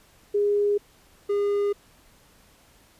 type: tone pair in turn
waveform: sine / triangle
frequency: 410 / 406.7 Hz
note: G#4 / G#4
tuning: -22 / -36 cents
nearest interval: unison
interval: 14 cents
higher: first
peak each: -19 dBFS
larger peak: neither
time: 0.34-0.78 / 1.29-1.73 s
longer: neither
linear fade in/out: 10 ms
effects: pink hiss -57 dBFS RMS until 2.99 s + resampled to 32000 Hz